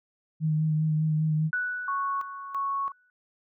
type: tone with vibrato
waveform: sine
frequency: 155.56 Hz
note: D#3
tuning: in tune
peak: -22 dBFS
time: 0.4-1.51 s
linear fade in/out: 50 ms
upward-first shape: sine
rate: 5 Hz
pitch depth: 21 cents each way
type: tone with exponential decay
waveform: sine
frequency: 1480 Hz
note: F#6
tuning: in tune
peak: -24 dBFS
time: 1.53-3.1 s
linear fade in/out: 1 ms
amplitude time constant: 340 ms
type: tone with tremolo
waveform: sine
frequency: 1106 Hz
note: C#6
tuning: 4 cents flat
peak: -26 dBFS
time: 1.88-2.92 s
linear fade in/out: 2 ms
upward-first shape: square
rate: 1.5 Hz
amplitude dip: 70%
effects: none